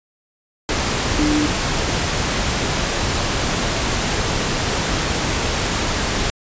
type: tone in noise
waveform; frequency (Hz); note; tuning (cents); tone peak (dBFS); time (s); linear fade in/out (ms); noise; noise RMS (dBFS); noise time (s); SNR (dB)
sine; 299.9; D4; +36; -16; 1.19-1.46; 0; pink; -20; 0.69-6.3; +1
effects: resampled to 16000 Hz